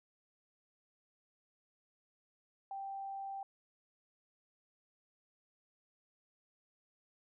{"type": "tone", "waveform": "sine", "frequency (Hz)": 784, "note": "G5", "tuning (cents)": 0, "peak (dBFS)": -40, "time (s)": [2.71, 3.43], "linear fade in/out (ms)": 2, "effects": []}